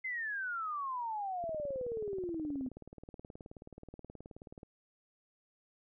sine exponential sweep, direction down, 2093 to 250.7 Hz, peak -35 dBFS, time 0.04-2.69 s, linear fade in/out 10 ms
click train, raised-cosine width 2 ms, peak -35 dBFS, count 61, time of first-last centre 1.44-4.631 s, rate 18.8 Hz
effects none

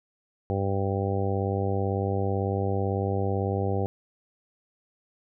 harmonic tone, 98 Hz, G2, in tune, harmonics 1 / 2 / 3 / 4 / 5 / 6 / 7 / 8, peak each -27 / -33 / -36 / -32 / -32 / -38 / -38 / -35 dBFS, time 0.5-3.86 s, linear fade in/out 0 ms, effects none

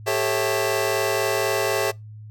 sawtooth chord, A dominant seventh, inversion third, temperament just, 396 / 440 / 550 / 660 Hz, G4 / A4 / C#5 / E5, +18 / 0 / -14 / +2 cents, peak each -22 dBFS, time 0.06-1.92 s, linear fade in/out 20 ms, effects noise-tail reverb RT60 0.2 s tail -24 dB re dry + added 107 Hz sine -37 dBFS peak until 2.3 s

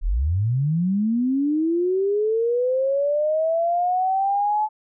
sine linear sweep, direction up, 31.06 to 864 Hz, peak -18 dBFS, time 0.01-4.69 s, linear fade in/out 50 ms, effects none

